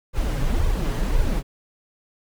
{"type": "noise with flanger", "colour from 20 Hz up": "brown", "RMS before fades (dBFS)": -21, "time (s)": [0.13, 1.43], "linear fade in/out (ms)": 50, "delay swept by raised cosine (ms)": [1.9, 7.4], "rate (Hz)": 1.9, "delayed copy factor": 0.8, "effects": []}